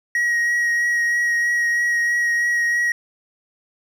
triangle tone with vibrato, 1897 Hz, A#6, 30 cents sharp, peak -15 dBFS, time 0.15-2.92 s, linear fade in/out 2 ms, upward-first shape triangle, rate 3.1 Hz, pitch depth 16 cents each way, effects none

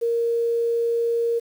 sine tone with quantisation, 466.2 Hz, A#4, in tune, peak -19 dBFS, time 0.01-1.4 s, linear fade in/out 20 ms, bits 8, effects none

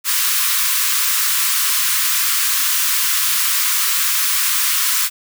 white high-pass noise, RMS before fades -17 dBFS, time 0.04-5.1 s, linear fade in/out 50 ms, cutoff 1000 Hz, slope 96 dB/octave, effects none

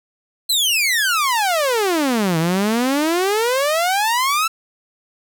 sawtooth exponential two-way sweep, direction down then up, 4186 to 157.7 to 1346 Hz, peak -12 dBFS, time 0.49-4.48 s, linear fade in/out 10 ms, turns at 2.38 s, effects none

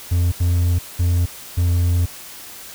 triangle tone bursts at uneven times, 87.31 Hz, F2, in tune, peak -12 dBFS, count 4, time 0.11-0.32 / 0.4-0.79 / 0.99-1.26 / 1.57-2.06 s, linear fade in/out 10 ms, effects white hiss -37 dBFS RMS until 2.74 s

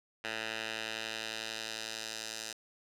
10% pulse tone with band-pass filter sweep, 111.1 Hz, A2, 17 cents sharp, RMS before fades -40 dBFS, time 0.24-2.53 s, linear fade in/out 5 ms, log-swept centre 2400 to 5800 Hz, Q 1.2, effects none

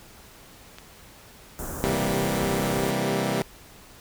click, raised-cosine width 0.2 ms, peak -23 dBFS, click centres 0.785 s
pink band-stop noise, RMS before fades -34 dBFS, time 1.59-2.91 s, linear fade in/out 0 ms, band 1600 to 6000 Hz, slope 48 dB/octave
15% pulse chord, C dominant seventh, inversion none, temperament equal with one note detuned, 131.72 / 164.81 / 196 / 233.1 Hz, C3 / E3 / G3 / Bb3, +12 / 0 / 0 / 0 cents, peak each -23 / -24 / -21 / -24 dBFS, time 1.84-3.42 s, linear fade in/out 0 ms
effects pink hiss -49 dBFS RMS until 4 s

